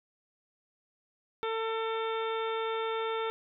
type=harmonic tone; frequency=448.1 Hz; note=A4; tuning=32 cents sharp; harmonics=1 / 2 / 3 / 4 / 5 / 6 / 7 / 8; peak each=-32 / -37 / -37 / -47 / -44 / -50 / -51 / -44 dBFS; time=1.43-3.3 s; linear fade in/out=0 ms; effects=none